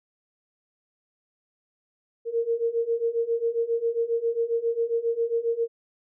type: beating tone pair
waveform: sine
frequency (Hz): 459.2 / 466.6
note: A#4 / A#4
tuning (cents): -26 / +2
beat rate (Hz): 7.4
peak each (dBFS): -27 / -25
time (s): 2.25-5.68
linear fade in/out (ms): 50
effects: none